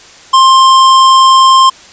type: tone with hard clipping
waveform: sine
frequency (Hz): 1055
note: C6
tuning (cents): +14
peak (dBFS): -4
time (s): 0.33-1.7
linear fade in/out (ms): 10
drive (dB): 18
effects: white hiss -36 dBFS RMS until 1.92 s + resampled to 16000 Hz